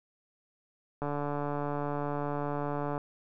click train, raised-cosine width 1 ms, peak -20 dBFS, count 285, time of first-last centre 1.02-2.979 s, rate 145 Hz, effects none

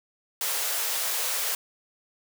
white high-pass noise, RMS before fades -28 dBFS, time 0.41-1.55 s, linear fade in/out 2 ms, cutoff 430 Hz, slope 48 dB/octave, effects none

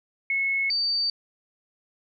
sine tone pair in turn, 2189 / 4608 Hz, C#7 / D8, -22 / -34 cents, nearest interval octave + minor second, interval 1288 cents, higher second, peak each -22 dBFS, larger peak neither, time 0.3-0.7 / 0.7-1.1 s, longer neither, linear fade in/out 2 ms, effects none

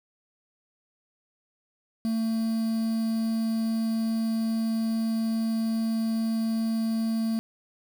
triangle tone with quantisation, 224.4 Hz, A3, 34 cents sharp, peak -22 dBFS, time 2.05-7.39 s, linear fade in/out 0 ms, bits 7, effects none

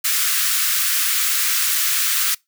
white high-pass noise, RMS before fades -19 dBFS, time 0.04-2.35 s, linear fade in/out 10 ms, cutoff 1200 Hz, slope 48 dB/octave, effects noise-tail reverb RT60 0.2 s tail -25 dB re dry

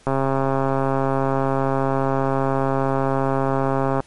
click train, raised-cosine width 1 ms, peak -7 dBFS, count 532, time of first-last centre 0.07-4.003 s, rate 135 Hz, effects pink hiss -52 dBFS RMS until 4.06 s + MP3 48 kbps

